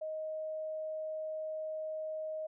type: tone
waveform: sine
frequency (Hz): 626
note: D#5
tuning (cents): +10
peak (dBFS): -36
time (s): 0.01-2.47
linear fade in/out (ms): 10
effects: none